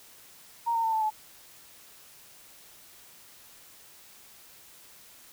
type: tone with pitch steps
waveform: sine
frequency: 932.3 / 914.2 / 896.4 / 879 / 861.9 Hz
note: A#5 / A#5 / A5 / A5 / A5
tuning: 0 / -34 / +32 / -2 / -36 cents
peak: -24 dBFS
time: 0.66-1.105 s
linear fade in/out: 20 ms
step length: 89 ms
effects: white hiss -53 dBFS RMS until 5.32 s